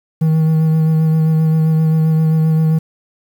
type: tone with vibrato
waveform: triangle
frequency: 158.8 Hz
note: D#3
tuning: 36 cents sharp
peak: -8 dBFS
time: 0.21-2.79 s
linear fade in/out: 10 ms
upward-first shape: sine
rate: 7.6 Hz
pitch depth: 15 cents each way
effects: 7-bit